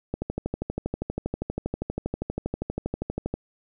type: click train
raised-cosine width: 2 ms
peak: -14 dBFS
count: 41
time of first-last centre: 0.14-3.34 s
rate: 12.5 Hz
effects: none